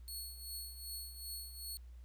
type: tone with tremolo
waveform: 15% pulse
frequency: 4364 Hz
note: C#8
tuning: 28 cents flat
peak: -35 dBFS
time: 0.08-1.77 s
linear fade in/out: 0 ms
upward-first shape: triangle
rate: 2.6 Hz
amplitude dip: 75%
effects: added 60 Hz sine -50 dBFS peak until 2.04 s + pink hiss -74 dBFS RMS until 2.04 s